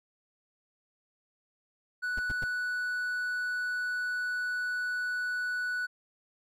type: tone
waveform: triangle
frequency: 1480 Hz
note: F#6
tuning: in tune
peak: -28 dBFS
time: 2.02-5.87 s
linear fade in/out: 20 ms
type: noise bursts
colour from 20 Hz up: brown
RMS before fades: -35 dBFS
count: 3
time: 2.17-2.442 s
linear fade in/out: 5 ms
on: 24 ms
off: 100 ms
effects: none